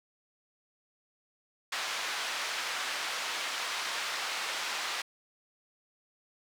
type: band-pass noise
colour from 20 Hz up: pink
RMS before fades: -35 dBFS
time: 1.72-5.02 s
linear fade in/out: 5 ms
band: 1100 to 5400 Hz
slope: 12 dB/octave
effects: none